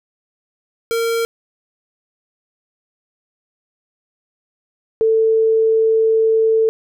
square / sine tone pair in turn, 460 / 444.8 Hz, A#4 / A4, -23 / +19 cents, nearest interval minor second, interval 58 cents, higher first, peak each -17 / -11 dBFS, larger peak second, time 0.91-1.25 / 5.01-6.69 s, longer second, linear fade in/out 0 ms, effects none

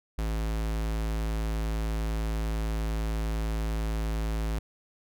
square tone, 54.4 Hz, A1, 19 cents flat, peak -28 dBFS, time 0.18-4.59 s, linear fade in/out 5 ms, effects none

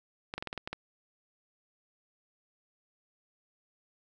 clicks, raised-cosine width 0.3 ms, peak -20 dBFS, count 8, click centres 0.339 / 0.38 / 0.425 / 0.473 / 0.529 / 0.577 / 0.675 / 0.73 s, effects none

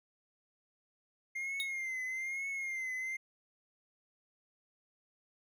triangle tone with vibrato, 2111 Hz, C7, 15 cents sharp, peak -34 dBFS, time 1.35-3.17 s, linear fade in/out 10 ms, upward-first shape triangle, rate 1.1 Hz, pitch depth 79 cents each way
square tone with exponential decay, 3729 Hz, A#7, in tune, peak -32 dBFS, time 1.6-1.72 s, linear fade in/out 0 ms, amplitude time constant 25 ms
effects none

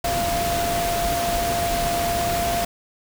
sine tone in noise, 690 Hz, F5, 21 cents flat, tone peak -22 dBFS, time 0.04-2.65 s, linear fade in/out 5 ms, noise pink, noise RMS -26 dBFS, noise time 0.04-2.65 s, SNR +1 dB, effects none

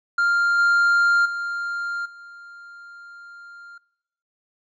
triangle tone with level steps, 1396.9 Hz, F6, in tune, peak -15 / -13 / -23 / -38 dBFS, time 0.18-3.78 s, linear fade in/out 5 ms, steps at 0.58 / 1.25 / 2.05 s, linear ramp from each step 10 ms, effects noise-tail reverb RT60 0.9 s tail -23 dB re dry + resampled to 16000 Hz

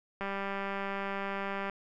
click train, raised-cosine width 0.5 ms, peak -21 dBFS, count 294, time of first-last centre 0.21-1.697 s, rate 197 Hz, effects none

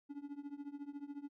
triangle tone with tremolo, 285.7 Hz, D4, 48 cents flat, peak -38 dBFS, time 0.09-1.29 s, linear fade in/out 20 ms, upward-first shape triangle, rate 14 Hz, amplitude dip 95%, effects none

